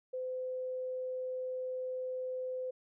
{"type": "tone", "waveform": "sine", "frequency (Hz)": 511, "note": "C5", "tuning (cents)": -41, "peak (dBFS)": -35, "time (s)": [0.13, 2.71], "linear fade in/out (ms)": 10, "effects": []}